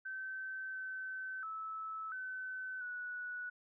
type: tone with pitch steps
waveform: sine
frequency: 1540 / 1530 / 1305 / 1519 / 1472 Hz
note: G6 / G6 / E6 / F#6 / F#6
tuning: -31 / -42 / -18 / +45 / -9 cents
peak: -40 dBFS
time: 0.05-3.5 s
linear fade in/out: 10 ms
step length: 690 ms
effects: none